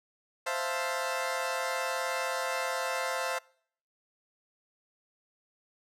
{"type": "chord", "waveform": "20% pulse", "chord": "F major seventh", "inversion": "second", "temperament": "equal", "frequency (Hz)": [523.3, 659.3, 698.5, 880], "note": ["C5", "E5", "F5", "A5"], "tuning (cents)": [0, 0, 0, 0], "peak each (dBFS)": [-29, -31, -32, -33], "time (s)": [0.46, 3.39], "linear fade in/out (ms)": 10, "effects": ["noise-tail reverb RT60 0.6 s tail -25 dB re dry", "low-pass 12000 Hz 12 dB/octave"]}